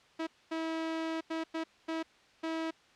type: tone bursts at uneven times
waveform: sawtooth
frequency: 323.7 Hz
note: E4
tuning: 31 cents flat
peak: -29 dBFS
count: 6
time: 0.19-0.27 / 0.51-1.21 / 1.3-1.44 / 1.54-1.64 / 1.88-2.03 / 2.43-2.71 s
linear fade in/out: 10 ms
effects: white hiss -62 dBFS RMS until 2.95 s + low-pass 4000 Hz 12 dB/octave